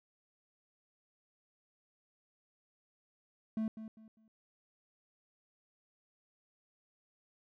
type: tone with echo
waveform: triangle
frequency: 220 Hz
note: A3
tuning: in tune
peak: -30 dBFS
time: 3.57-3.68 s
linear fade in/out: 2 ms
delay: 200 ms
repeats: 3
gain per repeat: -11 dB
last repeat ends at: 4.28 s
effects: none